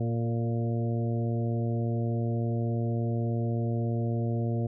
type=harmonic tone with a mistuned harmonic; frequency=116.54 Hz; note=A#2; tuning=in tune; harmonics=1 / 2 / 3 / 4 / 5 / 6; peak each=-27 / -33 / -37 / -39 / -41 / -43 dBFS; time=0-4.67 s; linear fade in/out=5 ms; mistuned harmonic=4; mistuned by=-20 cents; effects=none